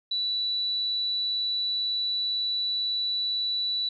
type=tone; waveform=sine; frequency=3951 Hz; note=B7; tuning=in tune; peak=-25 dBFS; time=0.11-3.89 s; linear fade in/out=5 ms; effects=none